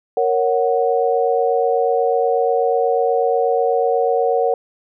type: chord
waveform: sine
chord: F# major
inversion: first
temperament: equal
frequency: 466.2 / 554.4 / 740 Hz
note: A#4 / C#5 / F#5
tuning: 0 / 0 / 0 cents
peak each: -17 / -20 / -19 dBFS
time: 0.17-4.54 s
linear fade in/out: 2 ms
effects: none